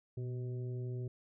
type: harmonic tone with a mistuned harmonic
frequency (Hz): 125.8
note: B2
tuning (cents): +32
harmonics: 1 / 2 / 3 / 4 / 5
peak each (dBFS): -37 / -53 / -46 / -59 / -61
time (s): 0.17-1.08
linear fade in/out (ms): 5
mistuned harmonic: 1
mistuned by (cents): -58
effects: none